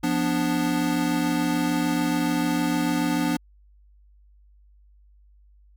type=chord; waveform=square; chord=B diminished; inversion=second; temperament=equal; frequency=174.61 / 246.9 / 293.7 Hz; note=F3 / B3 / D4; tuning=0 / 0 / 0 cents; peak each=-29 / -27 / -25 dBFS; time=0.03-3.37 s; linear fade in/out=10 ms; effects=added 50 Hz sine -52 dBFS peak until 5.76 s